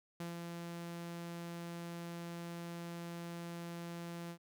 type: tone with ADSR envelope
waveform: sawtooth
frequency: 170.7 Hz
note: F3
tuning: 39 cents flat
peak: -36 dBFS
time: 0.2-4.38 s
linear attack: 4 ms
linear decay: 140 ms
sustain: -3 dB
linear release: 76 ms
effects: none